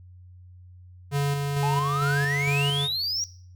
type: tone with tremolo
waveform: square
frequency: 141.9 Hz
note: C#3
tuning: 41 cents sharp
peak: -22 dBFS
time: 1.11-2.89 s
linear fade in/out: 50 ms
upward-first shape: square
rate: 2.2 Hz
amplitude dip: 30%
type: exponential sweep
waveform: triangle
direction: up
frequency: 830.6 to 5800 Hz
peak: -24 dBFS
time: 1.63-3.24 s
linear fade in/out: 0 ms
effects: noise-tail reverb RT60 0.5 s tail -17 dB re dry + added 90 Hz sine -45 dBFS peak until 3.55 s